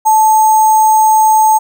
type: tone with sample-and-hold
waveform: sine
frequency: 871 Hz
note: A5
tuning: 18 cents flat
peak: -5 dBFS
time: 0.05-1.59 s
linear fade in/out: 20 ms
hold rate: 7350 Hz
effects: none